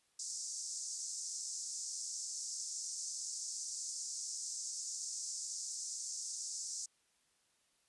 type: band-pass noise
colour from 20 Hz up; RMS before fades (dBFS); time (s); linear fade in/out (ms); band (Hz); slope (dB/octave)
white; -43; 0.19-6.86; 5; 5200 to 8100; 48
effects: white hiss -75 dBFS RMS until 7.88 s + resampled to 24000 Hz